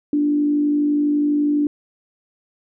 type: tone with frequency modulation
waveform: sine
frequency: 293.7 Hz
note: D4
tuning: in tune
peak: -15 dBFS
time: 0.13-1.67 s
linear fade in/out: 2 ms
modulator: 52.1 Hz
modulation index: 0.27
effects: none